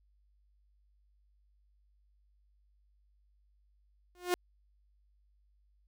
sawtooth tone with exponential growth, 356.9 Hz, F4, 38 cents sharp, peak -21 dBFS, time 4.15-4.34 s, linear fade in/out 0 ms, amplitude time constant 41 ms, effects added 50 Hz sine -66 dBFS peak until 5.87 s

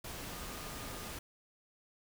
sine tone in noise, 1218 Hz, D#6, 37 cents flat, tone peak -54 dBFS, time 0.3-1.11 s, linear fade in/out 5 ms, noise pink, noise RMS -44 dBFS, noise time 0.04-1.19 s, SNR -13 dB, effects none

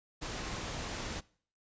sine tone in noise, 1068 Hz, C6, 35 cents sharp, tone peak -50 dBFS, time 0.41-0.61 s, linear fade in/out 20 ms, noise pink, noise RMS -39 dBFS, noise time 0.21-1.21 s, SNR -14 dB, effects noise-tail reverb RT60 0.5 s tail -22 dB re dry + resampled to 16000 Hz

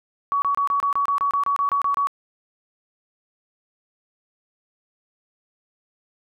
sine tone bursts, 1128 Hz, C#6, 30 cents sharp, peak -18 dBFS, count 14, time 0.32-2.071 s, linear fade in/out 0 ms, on 100 ms, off 27 ms, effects none

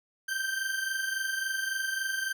40% pulse tone pair together, 1558 / 1581.6 Hz, G6 / G6, -11 / +15 cents, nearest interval unison, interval 26 cents, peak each -30 / -34 dBFS, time 0.28-2.33 s, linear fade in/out 10 ms, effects none

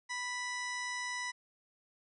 harmonic tone with a mistuned harmonic, 986 Hz, B5, 3 cents flat, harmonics 1 / 2 / 3 / 4 / 5 / 6 / 7 / 8 / 9, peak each -42 / -38 / -53 / -48 / -47 / -48 / -57 / -56 / -54 dBFS, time 0.09-1.32 s, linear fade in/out 20 ms, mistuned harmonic 5, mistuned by +70 cents, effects none

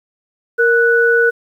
sine tone pair together, 466.2 / 1480.1 Hz, A#4 / F#6, 0 / 0 cents, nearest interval octave + minor sixth, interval 2000 cents, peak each -12 dBFS, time 0.58-1.31 s, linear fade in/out 20 ms, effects 8-bit

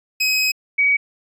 25% pulse / sine tone pair in turn, 2535 / 2263 Hz, D#7 / C#7, +32 / +35 cents, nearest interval major second, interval 197 cents, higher first, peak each -12 / -13 dBFS, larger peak first, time 0.2-0.52 / 0.78-0.97 s, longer first, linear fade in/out 10 ms, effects resampled to 32000 Hz

